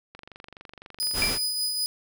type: click train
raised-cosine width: 0.3 ms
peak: -27 dBFS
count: 30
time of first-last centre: 0.15-1.363 s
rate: 23.9 Hz
type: tone with tremolo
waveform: sawtooth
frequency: 4978 Hz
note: D#8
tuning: in tune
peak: -21 dBFS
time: 1-1.86 s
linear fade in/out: 0 ms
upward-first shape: triangle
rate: 5.1 Hz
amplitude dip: 40%
type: noise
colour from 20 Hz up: pink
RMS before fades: -30 dBFS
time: 1.13-1.39 s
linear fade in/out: 50 ms
type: tone with exponential decay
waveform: sine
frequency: 2349 Hz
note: D7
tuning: in tune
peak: -20 dBFS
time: 1.22-1.43 s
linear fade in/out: 0 ms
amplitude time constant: 44 ms
effects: none